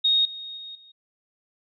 sine tone with level steps, 3729 Hz, A#7, in tune, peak -17 / -34 / -36 / -48 dBFS, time 0.04-0.92 s, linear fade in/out 10 ms, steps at 0.25 / 0.57 / 0.75 s, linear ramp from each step 2 ms, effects none

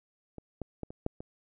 clicks, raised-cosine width 2 ms, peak -29 / -22 / -23 / -30 / -16 / -28 dBFS, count 6, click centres 0.383 / 0.617 / 0.833 / 0.905 / 1.064 / 1.205 s, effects none

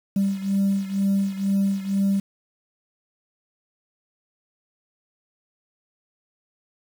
sine beating tone pair, 196 / 198.1 Hz, G3 / G3, 0 / +18 cents, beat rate 2.1 Hz, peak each -20 / -23 dBFS, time 0.16-2.2 s, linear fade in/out 5 ms, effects tanh soft clip ceiling -15 dBFS + 7-bit

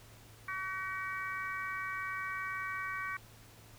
harmonic tone, 379.1 Hz, F#4, 42 cents sharp, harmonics 3 / 4 / 5 / 6, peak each -40 / -41 / -42 / -43 dBFS, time 0.48-3.17 s, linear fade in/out 5 ms, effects added 110 Hz sine -58 dBFS peak until 3.78 s + pink hiss -58 dBFS RMS until 3.78 s

